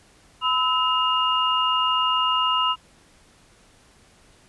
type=tone cluster; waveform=sine; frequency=1007 / 1294 / 2834 Hz; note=B5 / E6 / F7; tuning=+33 / -32 / +25 cents; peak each=-23 dBFS; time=0.41-2.76 s; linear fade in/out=50 ms; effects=pink hiss -55 dBFS RMS until 4.48 s + resampled to 24000 Hz